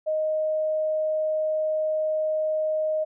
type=tone; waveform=sine; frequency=622.3 Hz; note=D#5; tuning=in tune; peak=-22 dBFS; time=0.06-3.05 s; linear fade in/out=20 ms; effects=none